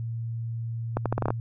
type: accelerating click train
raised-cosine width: 1 ms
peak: -11 dBFS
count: 8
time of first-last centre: 0.97-1.305 s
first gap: 87 ms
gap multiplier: 0.79
effects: added 115 Hz sine -29 dBFS peak until 1.4 s